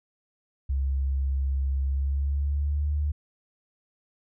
sine tone with pitch glide, 67.7 to 73.83 Hz, C#2 to D2, -40 to +10 cents, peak -23 dBFS, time 0.69-3.12 s, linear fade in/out 10 ms, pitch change +150 cents, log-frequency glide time 1.85-2.91 s, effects none

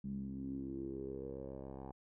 10% pulse tone with low-pass filter sweep, 67 Hz, C2, 42 cents sharp, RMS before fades -44 dBFS, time 0.04-1.92 s, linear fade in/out 5 ms, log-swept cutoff 190 to 770 Hz, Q 6, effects none

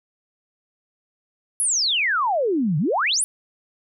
sine exponential two-way sweep, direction down then up, 11200 to 140 to 11200 Hz, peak -18 dBFS, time 1.6-3.24 s, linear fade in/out 0 ms, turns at 2.78 s, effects none

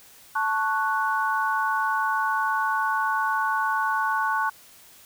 sine chord, F# minor, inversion first, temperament equal, 880 / 1108.7 / 1480 Hz, A5 / C#6 / F#6, 0 / 0 / 0 cents, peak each -26 dBFS, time 0.35-4.5 s, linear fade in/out 10 ms, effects white hiss -51 dBFS RMS until 5.05 s

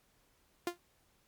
sawtooth tone with exponential decay, 349.2 Hz, F4, in tune, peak -26 dBFS, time 0.67-0.78 s, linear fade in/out 2 ms, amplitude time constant 22 ms, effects pink hiss -71 dBFS RMS until 1.27 s + MP3 96 kbps

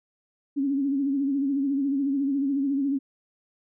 sine tone with vibrato, 276.9 Hz, C#4, 2 cents flat, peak -22 dBFS, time 0.56-2.99 s, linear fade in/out 20 ms, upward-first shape sine, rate 14 Hz, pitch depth 66 cents each way, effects none

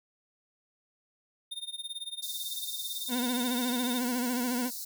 square tone with tremolo, 3650 Hz, A#7, 37 cents flat, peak -34 dBFS, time 1.51-4 s, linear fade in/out 10 ms, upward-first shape sine, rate 18 Hz, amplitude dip 90%
white high-pass noise, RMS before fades -39 dBFS, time 2.22-4.85 s, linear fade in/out 10 ms, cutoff 3900 Hz, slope 96 dB/octave
40% pulse tone with vibrato, 246.9 Hz, B3, in tune, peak -28 dBFS, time 3.08-4.71 s, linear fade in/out 50 ms, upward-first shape sine, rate 14 Hz, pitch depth 66 cents each way
effects none

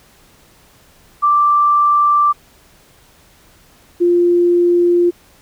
sine tone pair in turn, 1174.7 / 349.2 Hz, D6 / F4, 0 / 0 cents, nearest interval octave + major sixth, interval 2100 cents, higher first, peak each -9 dBFS, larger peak neither, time 1.22-2.33 / 4-5.11 s, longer neither, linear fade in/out 20 ms, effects pink hiss -49 dBFS RMS until 5.41 s

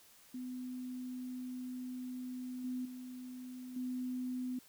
sine tone with level steps, 252.3 Hz, B3, 37 cents sharp, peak -40 / -36 / -44 / -36 dBFS, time 0.34-4.59 s, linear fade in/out 5 ms, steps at 2.64 / 2.85 / 3.76 s, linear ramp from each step 5 ms, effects white hiss -62 dBFS RMS until 4.68 s

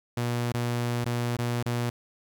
sawtooth tone with dropouts, 120 Hz, B2, 49 cents flat, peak -22 dBFS, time 0.17-1.9 s, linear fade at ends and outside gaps 5 ms, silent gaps 0.522-0.54 / 1.044-1.058 / 1.368-1.387 / 1.628-1.659 s, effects 10-bit

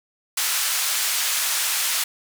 white band-pass noise, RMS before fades -23 dBFS, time 0.37-2.04 s, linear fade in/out 5 ms, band 1100 to 12000 Hz, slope 12 dB/octave, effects none

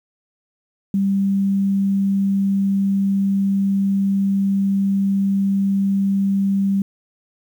sine tone, 196.5 Hz, G3, 4 cents sharp, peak -15 dBFS, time 0.94-6.82 s, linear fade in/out 2 ms, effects 8-bit

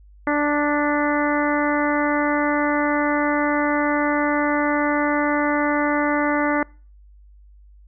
harmonic tone with a mistuned harmonic, 293.7 Hz, D4, in tune, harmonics 1 / 2 / 3 / 4 / 5 / 6 / 7, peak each -21 / -24 / -26 / -27 / -28 / -29 / -29 dBFS, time 0.27-6.63 s, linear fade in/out 2 ms, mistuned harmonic 7, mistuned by -22 cents, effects noise-tail reverb RT60 0.4 s tail -26 dB re dry + added 50 Hz sine -45 dBFS peak until 7.87 s

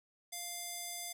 square tone with band-pass filter, 698.5 Hz, F5, in tune, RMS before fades -43 dBFS, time 0.32-1.13 s, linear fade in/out 10 ms, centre 9600 Hz, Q 0.93, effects none

